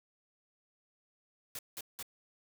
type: noise bursts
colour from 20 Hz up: white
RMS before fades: -42 dBFS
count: 3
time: 1.55-2.027 s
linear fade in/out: 2 ms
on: 39 ms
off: 180 ms
effects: none